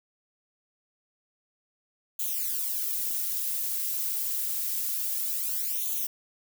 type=noise with flanger; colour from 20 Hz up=violet; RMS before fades=-30 dBFS; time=2.19-6.07 s; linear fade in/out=5 ms; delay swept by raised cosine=0.29 to 4.49 ms; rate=0.27 Hz; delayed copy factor=+0.95; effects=none